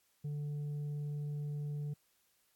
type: tone with tanh clipping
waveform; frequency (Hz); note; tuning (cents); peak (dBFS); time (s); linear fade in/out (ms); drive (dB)
triangle; 146.83; D3; 0; -37; 0.24-1.94; 10; 8
effects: white hiss -74 dBFS RMS until 2.55 s + AAC 64 kbps